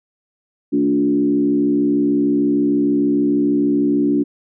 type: tone with frequency modulation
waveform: sine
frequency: 288.7 Hz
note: D4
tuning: 30 cents flat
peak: -13 dBFS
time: 0.72-4.24 s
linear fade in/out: 20 ms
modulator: 66.5 Hz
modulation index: 0.9
effects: none